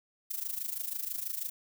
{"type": "noise with amplitude modulation", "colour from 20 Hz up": "violet", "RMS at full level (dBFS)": -33, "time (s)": [0.3, 1.5], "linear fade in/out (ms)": 10, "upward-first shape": "sine", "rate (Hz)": 26.1, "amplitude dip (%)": 80, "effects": []}